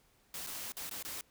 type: noise with dropouts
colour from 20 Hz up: white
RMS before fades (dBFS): -42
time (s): 0.34-1.21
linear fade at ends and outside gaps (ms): 2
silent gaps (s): 0.466-0.47 / 0.721-0.768 / 0.895-0.911 / 1.027-1.049
effects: pink hiss -69 dBFS RMS until 1.3 s